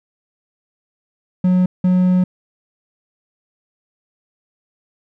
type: tone bursts at uneven times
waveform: triangle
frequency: 182.5 Hz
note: F#3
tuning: 24 cents flat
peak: -9 dBFS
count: 2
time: 1.44-1.66 / 1.84-2.24 s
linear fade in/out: 5 ms
effects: none